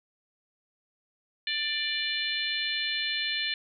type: harmonic tone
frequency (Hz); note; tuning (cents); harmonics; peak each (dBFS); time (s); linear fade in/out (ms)
591; D5; +11; 3 / 4 / 5 / 6 / 7; -34 / -34 / -34 / -34 / -34; 1.47-3.54; 2
effects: none